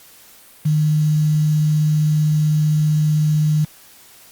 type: tone with quantisation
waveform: sine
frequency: 152.6 Hz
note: D#3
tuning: 33 cents flat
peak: -13 dBFS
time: 0.65-3.65 s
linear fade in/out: 10 ms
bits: 6
effects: white hiss -46 dBFS RMS until 4.31 s + Opus 48 kbps